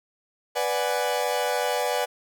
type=chord; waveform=40% pulse; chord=G# half-diminished seventh; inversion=first; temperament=equal; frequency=493.9 / 587.3 / 740 / 830.6 Hz; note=B4 / D5 / F#5 / G#5; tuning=0 / 0 / 0 / 0 cents; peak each=-27 / -28 / -29 / -29 dBFS; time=0.55-2.06 s; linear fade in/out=20 ms; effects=none

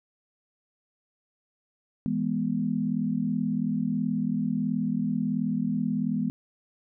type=chord; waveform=sine; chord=E major; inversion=none; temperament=equal with one note detuned; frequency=164.81 / 207.7 / 246.1 Hz; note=E3 / G#3 / B3; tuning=0 / 0 / -6 cents; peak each=-31 / -28 / -28 dBFS; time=2.06-6.3 s; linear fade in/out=0 ms; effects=none

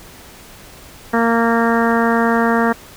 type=harmonic tone; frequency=230.9 Hz; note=A#3; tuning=16 cents flat; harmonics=1 / 2 / 3 / 4 / 5 / 6 / 7 / 8; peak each=-16 / -19 / -21 / -22 / -23 / -24 / -24 / -25 dBFS; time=1.13-2.73 s; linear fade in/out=10 ms; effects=pink hiss -40 dBFS RMS until 2.96 s

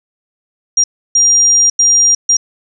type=tone bursts at uneven times; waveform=sine; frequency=5700 Hz; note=F8; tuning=34 cents sharp; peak=-6 dBFS; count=4; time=0.77-0.84 / 1.15-1.7 / 1.79-2.15 / 2.29-2.37 s; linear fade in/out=5 ms; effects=none

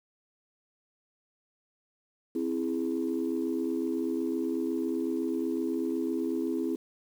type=chord; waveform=sine; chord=C augmented; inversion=none; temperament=equal; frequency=261.6 / 329.6 / 415.3 Hz; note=C4 / E4 / G#4; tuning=0 / 0 / 0 cents; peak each=-31 / -30 / -34 dBFS; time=2.35-6.76 s; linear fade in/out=5 ms; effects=tanh soft clip ceiling -20 dBFS + 9-bit

